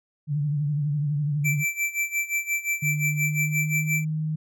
sine tone with vibrato, 146.83 Hz, D3, in tune, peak -22 dBFS, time 0.27-1.65 s, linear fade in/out 50 ms, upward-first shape triangle, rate 12 Hz, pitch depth 82 cents each way
square tone with tremolo, 2335 Hz, D7, 11 cents flat, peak -22 dBFS, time 1.44-4.05 s, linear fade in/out 20 ms, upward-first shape sine, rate 5.7 Hz, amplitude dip 85%
sine tone with pitch glide, 150 to 155.47 Hz, D3 to D#3, +37 to -1 cents, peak -24 dBFS, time 2.82-4.36 s, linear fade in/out 10 ms, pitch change +62 cents, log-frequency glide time 3.16-3.96 s
effects none

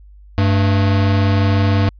square tone pair together, 98 / 220 Hz, G2 / A3, 0 / 0 cents, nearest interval octave + major second, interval 1400 cents, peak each -13 / -22 dBFS, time 0.38-1.89 s, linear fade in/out 0 ms, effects added 50 Hz sine -39 dBFS peak until 1.99 s + resampled to 11025 Hz

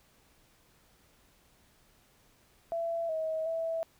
sine tone with pitch steps, 670 / 637 / 656 Hz, E5 / D#5 / E5, +28 / +41 / -9 cents, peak -30 dBFS, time 2.72-3.83 s, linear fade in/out 0 ms, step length 370 ms, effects pink hiss -65 dBFS RMS until 3.99 s

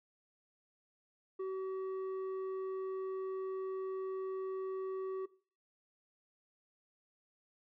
square tone with low-pass filter, 380 Hz, F#4, 46 cents sharp, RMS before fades -39 dBFS, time 1.39-5.26 s, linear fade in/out 10 ms, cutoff 780 Hz, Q 4.7, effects noise-tail reverb RT60 0.4 s tail -19 dB re dry

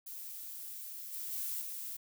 violet noise with level steps, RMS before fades -45 / -41 / -38 / -42 dBFS, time 0.06-1.97 s, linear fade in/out 10 ms, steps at 1.12 / 1.31 / 1.6 s, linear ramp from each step 20 ms, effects none

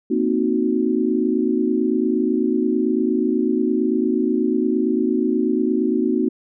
sine chord, C half-diminished seventh, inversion third, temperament equal, 233.1 / 261.6 / 311.1 / 370 Hz, Bb3 / C4 / Eb4 / Gb4, 0 / 0 / 0 / 0 cents, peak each -22 dBFS, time 0.1-6.29 s, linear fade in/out 10 ms, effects none

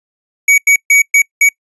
square tone bursts at uneven times, 2257 Hz, C#7, 31 cents sharp, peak -6 dBFS, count 5, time 0.48-0.58 / 0.67-0.76 / 0.9-1.02 / 1.14-1.22 / 1.41-1.49 s, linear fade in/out 5 ms, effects noise-tail reverb RT60 0.1 s tail -24 dB re dry + resampled to 24000 Hz

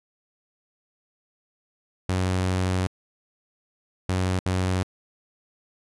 sawtooth tone bursts at uneven times, 92.5 Hz, F#2, in tune, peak -18 dBFS, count 3, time 2.09-2.87 / 4.09-4.39 / 4.46-4.83 s, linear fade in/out 0 ms, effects resampled to 24000 Hz

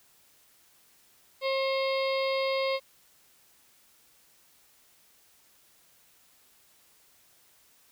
harmonic tone, 536 Hz, C5, 42 cents sharp, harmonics 1 / 2 / 4 / 5 / 6 / 7 / 8 / 9, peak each -27 / -35 / -35 / -42 / -42 / -41 / -42 / -42 dBFS, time 1.41-2.8 s, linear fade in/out 50 ms, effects white hiss -62 dBFS RMS until 7.91 s

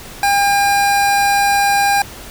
square tone pair together, 804 / 1608 Hz, G5 / G6, +44 / +44 cents, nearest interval octave, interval 1200 cents, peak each -13 / -19 dBFS, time 0.23-2.02 s, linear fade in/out 2 ms, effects pink hiss -34 dBFS RMS until 2.3 s

